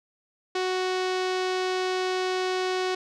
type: tone with low-pass filter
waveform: sawtooth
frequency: 370.3 Hz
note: F#4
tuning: 1 cent sharp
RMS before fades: -27 dBFS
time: 0.55-2.95 s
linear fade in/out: 5 ms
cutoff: 4900 Hz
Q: 1.3
effects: none